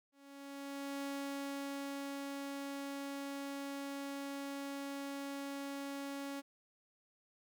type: tone with ADSR envelope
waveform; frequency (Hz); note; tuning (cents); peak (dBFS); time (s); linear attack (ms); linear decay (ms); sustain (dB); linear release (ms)
sawtooth; 278.7; C#4; +9; -35; 0.12-6.42; 900; 1200; -2; 30
effects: none